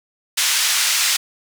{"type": "band-pass noise", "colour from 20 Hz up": "white", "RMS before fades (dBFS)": -18, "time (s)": [0.37, 1.17], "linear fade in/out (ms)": 10, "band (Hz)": [1600, 7400], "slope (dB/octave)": 12, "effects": []}